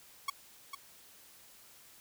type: tone with echo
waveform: sawtooth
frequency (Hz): 1108.7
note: C#6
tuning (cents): 0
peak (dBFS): -27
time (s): 0.28-0.3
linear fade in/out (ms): 5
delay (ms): 450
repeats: 1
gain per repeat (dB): -8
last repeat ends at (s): 0.75
effects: white hiss -58 dBFS RMS until 2 s